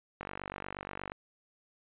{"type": "click train", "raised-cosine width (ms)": 0.5, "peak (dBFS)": -23, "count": 45, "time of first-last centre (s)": [0.21, 1.119], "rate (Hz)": 48.4, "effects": ["resampled to 8000 Hz"]}